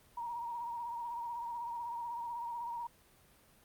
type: tone with vibrato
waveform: sine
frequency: 944 Hz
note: A#5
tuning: 22 cents sharp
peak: -37 dBFS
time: 0.17-2.87 s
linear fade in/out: 5 ms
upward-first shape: triangle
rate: 16 Hz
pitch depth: 50 cents each way
effects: pink hiss -64 dBFS RMS until 3.64 s + Opus 32 kbps